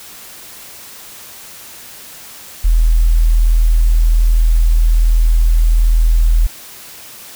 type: tone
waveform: sine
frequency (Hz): 40.63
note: E1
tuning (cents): -24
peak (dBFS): -7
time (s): 2.64-6.47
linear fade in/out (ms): 10
effects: white hiss -35 dBFS RMS until 7.35 s